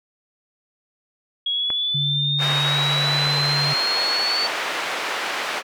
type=linear sweep; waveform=sine; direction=up; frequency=3309 to 4500 Hz; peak=-20 dBFS; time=1.46-4.47 s; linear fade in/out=5 ms
type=clicks; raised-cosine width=0.5 ms; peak=-15 dBFS; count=2; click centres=1.703 / 3.269 s
type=tone; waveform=sine; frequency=143.9 Hz; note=D3; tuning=35 cents flat; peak=-23 dBFS; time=1.94-3.74 s; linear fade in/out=10 ms
type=band-pass noise; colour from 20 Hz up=white; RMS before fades=-26 dBFS; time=2.38-5.63 s; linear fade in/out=50 ms; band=450 to 2400 Hz; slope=12 dB/octave
effects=none